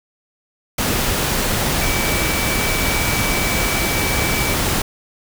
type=tone in noise; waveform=sine; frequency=2300 Hz; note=D7; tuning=37 cents flat; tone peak=-24 dBFS; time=1.81-4.54 s; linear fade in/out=5 ms; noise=pink; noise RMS=-19 dBFS; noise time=0.78-4.82 s; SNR=-8 dB; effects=none